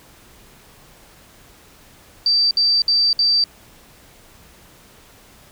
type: tone bursts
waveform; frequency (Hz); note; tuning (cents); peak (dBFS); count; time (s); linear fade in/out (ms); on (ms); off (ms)
sine; 4659; D8; -15; -13; 4; 2.26-3.44; 2; 250; 60
effects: pink hiss -48 dBFS RMS until 5.51 s